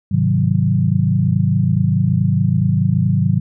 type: chord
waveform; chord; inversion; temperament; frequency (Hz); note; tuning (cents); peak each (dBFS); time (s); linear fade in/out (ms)
sine; Ab dominant seventh; none; equal; 103.83 / 130.81 / 155.56 / 185; Ab2 / C3 / Eb3 / Gb3; 0 / 0 / 0 / 0; -18; 0.11-3.4; 10
effects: none